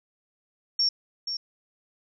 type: tone with echo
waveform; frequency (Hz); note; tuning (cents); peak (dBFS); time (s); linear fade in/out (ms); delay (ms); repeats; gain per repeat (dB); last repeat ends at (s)
sine; 5490; F8; -31; -20; 0.79-0.89; 5; 480; 1; -8; 1.37
effects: none